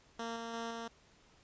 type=tone with tremolo; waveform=10% pulse; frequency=230.2 Hz; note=A#3; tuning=22 cents flat; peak=-30 dBFS; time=0.19-0.88 s; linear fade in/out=5 ms; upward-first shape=square; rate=2.9 Hz; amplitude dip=25%; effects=pink hiss -65 dBFS RMS until 1.43 s + resampled to 16000 Hz